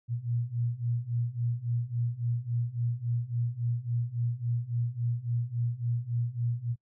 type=beating tone pair; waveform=sine; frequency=117.1 / 120.7 Hz; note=A#2 / B2; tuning=+8 / -39 cents; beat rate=3.6 Hz; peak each=-32 / -30 dBFS; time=0.08-6.76 s; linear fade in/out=50 ms; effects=noise-tail reverb RT60 0.1 s tail -26 dB re dry